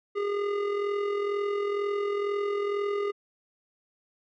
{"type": "tone with amplitude modulation", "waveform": "square", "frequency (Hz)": 407.1, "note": "G#4", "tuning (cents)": -35, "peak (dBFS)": -25, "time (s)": [0.15, 3.12], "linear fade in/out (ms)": 20, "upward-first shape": "sine", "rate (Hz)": 42.1, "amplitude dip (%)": 45, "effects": ["low-pass 2000 Hz 12 dB/octave"]}